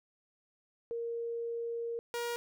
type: tone pair in turn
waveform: sine / sawtooth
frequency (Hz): 466.2 / 474.6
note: A#4 / A#4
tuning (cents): 0 / +31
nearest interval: unison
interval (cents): 31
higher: second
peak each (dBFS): -34 / -30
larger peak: second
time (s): 0.91-1.99 / 2.14-2.36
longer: first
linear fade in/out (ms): 0
effects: none